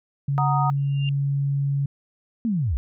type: tone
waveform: sine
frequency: 140 Hz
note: C#3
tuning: 18 cents sharp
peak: -20 dBFS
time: 0.28-1.86 s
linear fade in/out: 5 ms
type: chord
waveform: sine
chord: D# minor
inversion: first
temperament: equal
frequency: 740 / 932.3 / 1244.5 Hz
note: F#5 / A#5 / D#6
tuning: 0 / 0 / 0 cents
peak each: -25 dBFS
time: 0.38-0.7 s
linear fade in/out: 0 ms
type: tone with exponential growth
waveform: sine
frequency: 2794 Hz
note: F7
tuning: in tune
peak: -28 dBFS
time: 0.77-1.09 s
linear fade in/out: 1 ms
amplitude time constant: 69 ms
type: linear sweep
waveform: sine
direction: down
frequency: 239.9 to 52.4 Hz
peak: -20 dBFS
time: 2.45-2.77 s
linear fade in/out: 0 ms
effects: none